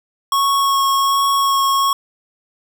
square tone with vibrato, 1100 Hz, C#6, 14 cents flat, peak -14 dBFS, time 0.32-1.93 s, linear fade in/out 2 ms, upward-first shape sine, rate 1.3 Hz, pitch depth 11 cents each way, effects none

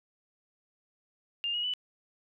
sine tone with pitch steps, 2806 / 2892 / 2980 Hz, F7 / F#7 / F#7, +8 / -40 / +12 cents, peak -29 dBFS, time 1.44-1.737 s, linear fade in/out 0 ms, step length 99 ms, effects none

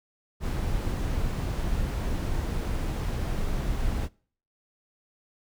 brown noise, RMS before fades -28 dBFS, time 0.4-4.09 s, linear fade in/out 50 ms, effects noise-tail reverb RT60 0.5 s tail -25 dB re dry

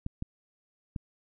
clicks, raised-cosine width 5 ms, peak -21 dBFS, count 3, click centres 0.064 / 0.224 / 0.962 s, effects none

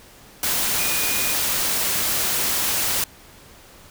sine tone in noise, 2454 Hz, D#7, 25 cents flat, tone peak -29 dBFS, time 0.79-1.33 s, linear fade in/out 2 ms, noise white, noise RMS -22 dBFS, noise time 0.43-3.04 s, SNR -10 dB, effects pink hiss -47 dBFS RMS until 3.9 s

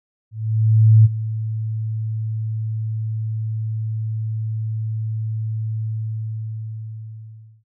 sine tone with ADSR envelope, 110 Hz, A2, in tune, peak -6 dBFS, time 0.31-7.64 s, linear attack 740 ms, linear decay 26 ms, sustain -15 dB, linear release 1800 ms, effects none

